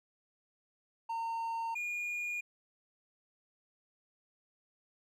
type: tone pair in turn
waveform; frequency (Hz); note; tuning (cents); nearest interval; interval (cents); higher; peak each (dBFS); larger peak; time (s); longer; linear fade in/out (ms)
triangle; 914 / 2433; A#5 / D#7; -34 / -39; octave + perfect fourth; 1695; second; -32 / -33; first; 1.09-1.75 / 1.75-2.41; neither; 10
effects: none

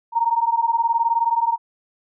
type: beating tone pair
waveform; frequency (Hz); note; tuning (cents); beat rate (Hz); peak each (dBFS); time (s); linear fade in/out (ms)
sine; 916 / 935; A#5 / A#5; -31 / +5; 19; -20 / -19; 0.12-1.58; 50
effects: none

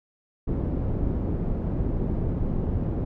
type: low-pass noise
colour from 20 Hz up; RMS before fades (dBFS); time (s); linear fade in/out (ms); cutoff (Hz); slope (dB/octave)
pink; -26; 0.47-3.05; 10; 340; 12
effects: none

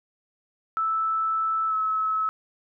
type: tone with pitch glide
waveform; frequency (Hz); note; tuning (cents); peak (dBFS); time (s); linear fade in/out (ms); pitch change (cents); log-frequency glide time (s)
sine; 1315 to 1293.9; E6 to E6; -5 to -33; -22; 0.77-2.29; 0; -28; 1.68-1.74
effects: none

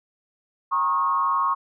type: tone with frequency modulation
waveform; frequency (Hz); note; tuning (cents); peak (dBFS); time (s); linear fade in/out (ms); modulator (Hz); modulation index
sine; 1092; C#6; -26; -19; 0.71-1.55; 20; 156; 0.74
effects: none

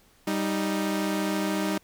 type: tone pair together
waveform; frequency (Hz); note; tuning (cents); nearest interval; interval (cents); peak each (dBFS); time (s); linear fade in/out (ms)
sawtooth; 195.98 / 311.1; G3 / D#4; 0 / 0; minor sixth; 800; -24; 0.27-1.78; 5
effects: pink hiss -60 dBFS RMS until 1.83 s

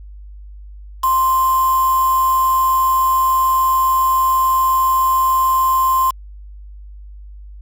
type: tone with quantisation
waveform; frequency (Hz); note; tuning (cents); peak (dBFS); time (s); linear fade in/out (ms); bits
sine; 1046.5; C6; 0; -12; 1.03-6.11; 10; 4
effects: added 50 Hz sine -33 dBFS peak until 7.61 s

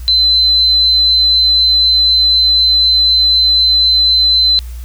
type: tone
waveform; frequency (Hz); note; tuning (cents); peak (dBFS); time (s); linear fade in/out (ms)
sine; 4052; B7; +44; -7; 0.08-4.59; 0
effects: added 60 Hz sine -23 dBFS peak until 4.84 s + white hiss -42 dBFS RMS until 4.84 s

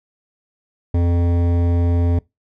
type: tone with hard clipping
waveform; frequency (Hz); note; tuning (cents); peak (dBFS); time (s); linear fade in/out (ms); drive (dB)
triangle; 86.3; F2; -20; -16; 0.94-2.19; 5; 18
effects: noise-tail reverb RT60 0.2 s tail -23 dB re dry

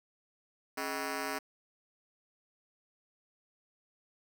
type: ring-modulated tone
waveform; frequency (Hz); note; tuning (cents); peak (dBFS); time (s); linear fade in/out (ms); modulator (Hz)
10% pulse; 349.2; F4; 0; -23; 0.77-1.39; 10; 74.6
effects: 9-bit

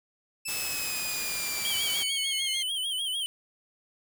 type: exponential sweep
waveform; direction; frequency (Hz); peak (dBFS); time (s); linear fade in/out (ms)
15% pulse; down; 2637 to 2108; -25; 0.45-2.63; 10
type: noise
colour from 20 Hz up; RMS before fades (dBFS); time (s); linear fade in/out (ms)
white; -35; 0.47-2.04; 20
type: tone with vibrato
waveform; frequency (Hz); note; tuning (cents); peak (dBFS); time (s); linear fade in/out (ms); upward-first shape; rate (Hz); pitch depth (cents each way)
square; 3136; G7; 0; -29; 1.65-3.26; 0; sine; 6.7; 89
effects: none

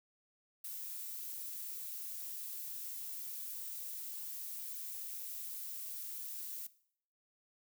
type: noise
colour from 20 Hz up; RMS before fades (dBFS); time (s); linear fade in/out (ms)
violet; -44; 0.64-6.67; 5
effects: noise-tail reverb RT60 0.6 s tail -18 dB re dry

